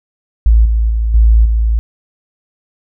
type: tone with level steps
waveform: sine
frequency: 55.6 Hz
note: A1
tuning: 19 cents sharp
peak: -4 / -9 / -11 / -4 / -9 dBFS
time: 0.46-1.79 s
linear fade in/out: 0 ms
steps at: 0.65 / 0.9 / 1.14 / 1.45 s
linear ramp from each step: 5 ms
effects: none